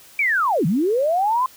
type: linear two-way sweep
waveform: sine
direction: down then up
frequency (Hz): 2373 to 143.7 to 1053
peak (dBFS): -16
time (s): 0.19-1.46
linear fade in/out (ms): 2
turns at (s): 0.66
effects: white hiss -47 dBFS RMS until 1.56 s